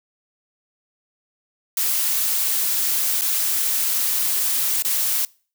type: noise with dropouts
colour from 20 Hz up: blue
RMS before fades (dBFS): -21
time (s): 1.77-5.25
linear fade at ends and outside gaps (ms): 2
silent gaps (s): 3.212-3.218 / 4.823-4.848
effects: noise-tail reverb RT60 0.4 s tail -24 dB re dry